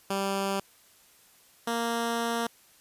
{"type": "tone pair in turn", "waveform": "10% pulse", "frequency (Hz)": [196, 232.6], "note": ["G3", "A#3"], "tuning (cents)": [0, -4], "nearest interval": "minor third", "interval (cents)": 296, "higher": "second", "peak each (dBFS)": -19, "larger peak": "neither", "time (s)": [[0.1, 0.6], [1.67, 2.47]], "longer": "second", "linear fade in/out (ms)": 5, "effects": ["white hiss -59 dBFS RMS until 2.8 s", "resampled to 32000 Hz"]}